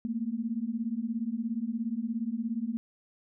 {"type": "beating tone pair", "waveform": "sine", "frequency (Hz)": [219.4, 236.4], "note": ["A3", "A#3"], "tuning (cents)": [-5, 24], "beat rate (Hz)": 17, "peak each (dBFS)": [-33, -32], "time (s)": [0.05, 2.77], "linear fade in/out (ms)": 0, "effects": []}